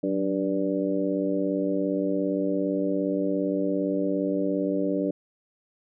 harmonic tone with a mistuned harmonic, 97.4 Hz, G2, 11 cents flat, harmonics 2 / 3 / 4 / 5 / 6, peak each -31 / -26 / -32 / -31 / -31 dBFS, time 0.03-5.11 s, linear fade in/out 5 ms, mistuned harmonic 2, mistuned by -78 cents, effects none

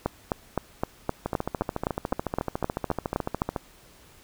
two click trains, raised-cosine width 1 ms, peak -13 / -10 dBFS, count 33 / 14, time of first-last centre 1.26-3.562 / 0.06-3.419 s, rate 13.9 / 3.87 Hz, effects pink hiss -54 dBFS RMS until 4.23 s

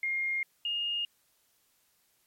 sine tone pair in turn, 2128 / 2841 Hz, C7 / F7, +29 / +29 cents, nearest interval perfect fourth, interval 500 cents, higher second, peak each -28 / -29 dBFS, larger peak first, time 0.03-0.43 / 0.65-1.05 s, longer neither, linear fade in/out 2 ms, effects white hiss -70 dBFS RMS until 2.26 s + MP3 64 kbps

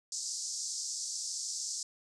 pink band-pass noise, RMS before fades -38 dBFS, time 0.12-1.83 s, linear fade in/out 2 ms, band 4900 to 8100 Hz, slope 48 dB/octave, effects none

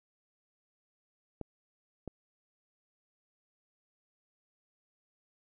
clicks, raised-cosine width 2 ms, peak -25 / -26 dBFS, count 2, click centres 1.413 / 2.077 s, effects none

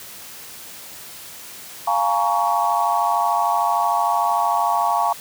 sine chord, Bb minor seventh, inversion second, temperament just, 699.2 / 839.1 / 932.3 / 1118.8 Hz, F5 / Ab5 / Bb5 / Db6, +2 / +18 / 0 / +16 cents, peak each -22 dBFS, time 1.87-5.13 s, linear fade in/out 5 ms, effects white hiss -38 dBFS RMS until 5.2 s + high-pass 60 Hz 12 dB/octave

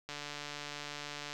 click train, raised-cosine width 0.2 ms, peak -24 dBFS, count 182, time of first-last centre 0.09-1.33 s, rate 146 Hz, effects none

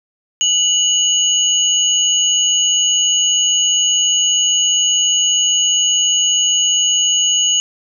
sine tone pair together, 2947 / 6664 Hz, F#7 / G#8, -8 / +5 cents, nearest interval octave + major second, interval 1413 cents, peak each -14 / -15 dBFS, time 0.41-7.6 s, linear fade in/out 0 ms, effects none

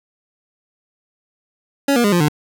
25% pulse tone with pitch steps, 279.1 / 238.8 / 204.3 / 174.81 / 149.57 Hz, C#4 / A#3 / G#3 / F3 / D3, +12 / +42 / -28 / +2 / +32 cents, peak -9 dBFS, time 1.88-2.285 s, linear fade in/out 5 ms, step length 81 ms, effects none

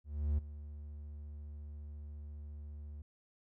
triangle tone with ADSR envelope, 73.8 Hz, D2, 9 cents sharp, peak -26 dBFS, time 0.04-3.02 s, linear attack 340 ms, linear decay 13 ms, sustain -16 dB, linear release 4 ms, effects none

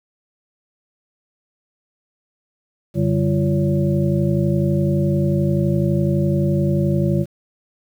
sine tone cluster, 92.2 / 144.6 / 196.3 / 344.5 / 563 Hz, F#2 / D3 / G3 / F4 / C#5, -6 / -27 / +3 / -24 / +27 cents, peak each -25 / -18 / -21 / -23 / -26 dBFS, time 2.94-7.26 s, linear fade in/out 50 ms, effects 8-bit

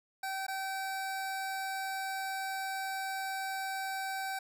25% pulse tone with dropouts, 771 Hz, G5, 29 cents flat, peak -31 dBFS, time 0.23-4.39 s, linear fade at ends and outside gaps 5 ms, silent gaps 0.467-0.481 s, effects none

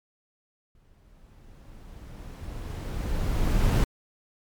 brown noise with exponential growth, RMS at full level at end -19 dBFS, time 0.75-3.84 s, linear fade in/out 1 ms, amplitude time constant 670 ms, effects MP3 96 kbps

